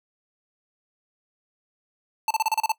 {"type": "tone bursts", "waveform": "square", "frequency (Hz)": 883, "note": "A5", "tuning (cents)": 6, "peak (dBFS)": -20, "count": 8, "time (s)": [2.28, 2.719], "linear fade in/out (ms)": 2, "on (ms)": 26, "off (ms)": 33, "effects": ["noise-tail reverb RT60 0.1 s tail -20 dB re dry"]}